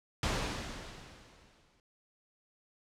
pink noise with exponential decay, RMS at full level -30 dBFS, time 0.23-1.8 s, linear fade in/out 1 ms, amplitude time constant 340 ms, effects low-pass 6000 Hz 12 dB/octave

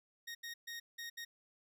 20% pulse tone bursts at uneven times, 1864.7 Hz, A#6, in tune, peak -38 dBFS, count 5, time 0.27-0.35 / 0.43-0.54 / 0.67-0.8 / 0.98-1.1 / 1.17-1.25 s, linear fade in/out 10 ms, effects none

